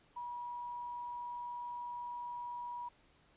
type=tone with quantisation; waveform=sine; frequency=966 Hz; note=B5; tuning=39 cents flat; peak=-40 dBFS; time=0.16-2.89 s; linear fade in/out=10 ms; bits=11; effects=pink hiss -68 dBFS RMS until 3.36 s + resampled to 8000 Hz